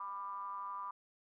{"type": "ring-modulated tone", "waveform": "triangle", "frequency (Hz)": 98, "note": "G2", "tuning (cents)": 0, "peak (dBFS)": -35, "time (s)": [0, 0.91], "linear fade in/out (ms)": 5, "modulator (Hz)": 1090, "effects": []}